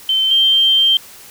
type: tone pair in turn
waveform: sine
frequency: 3094 / 3148 Hz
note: G7 / G7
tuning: -23 / +7 cents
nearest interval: unison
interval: 30 cents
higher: second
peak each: -12 / -9 dBFS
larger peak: second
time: 0.09-0.31 / 0.31-0.97 s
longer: second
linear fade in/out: 2 ms
effects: white hiss -39 dBFS RMS until 1.3 s